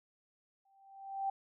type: tone with exponential growth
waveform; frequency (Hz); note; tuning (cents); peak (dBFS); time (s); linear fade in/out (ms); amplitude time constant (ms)
sine; 782; G5; -4; -30; 0.65-1.3; 5; 140
effects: none